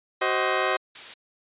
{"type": "chord", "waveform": "15% pulse", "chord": "C diminished", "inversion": "second", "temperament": "just", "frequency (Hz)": [376.7, 523.3, 627.9], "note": ["Gb4", "C5", "Eb5"], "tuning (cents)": [31, 0, 16], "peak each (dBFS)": -20, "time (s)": [0.21, 0.77], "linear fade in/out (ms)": 10}
{"type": "noise", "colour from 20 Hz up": "blue", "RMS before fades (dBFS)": -32, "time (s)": [0.95, 1.14], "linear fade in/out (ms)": 5}
{"effects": ["resampled to 8000 Hz"]}